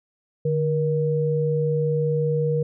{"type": "tone pair together", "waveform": "sine", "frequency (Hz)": [150, 475.3], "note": ["D3", "A#4"], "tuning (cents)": [37, 34], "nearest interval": "octave + minor sixth", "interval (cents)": 1997, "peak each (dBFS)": -22, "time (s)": [0.45, 2.63], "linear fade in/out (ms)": 5, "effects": []}